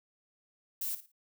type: noise with echo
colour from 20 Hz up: violet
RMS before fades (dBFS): -35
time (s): 0.81-0.95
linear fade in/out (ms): 5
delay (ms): 56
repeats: 3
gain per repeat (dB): -12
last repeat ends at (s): 1.118
effects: none